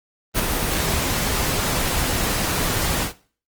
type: noise with ADSR envelope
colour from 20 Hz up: pink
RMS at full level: -17 dBFS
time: 0.34-3.13 s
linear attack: 42 ms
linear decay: 20 ms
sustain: -5 dB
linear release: 110 ms
effects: noise-tail reverb RT60 0.4 s tail -17 dB re dry + Opus 24 kbps